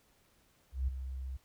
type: tone with ADSR envelope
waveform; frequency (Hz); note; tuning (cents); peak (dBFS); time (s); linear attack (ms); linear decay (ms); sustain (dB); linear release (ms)
sine; 65.4; C2; 0; -27; 0.72-1.37; 160; 7; -10; 7
effects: pink hiss -69 dBFS RMS until 1.44 s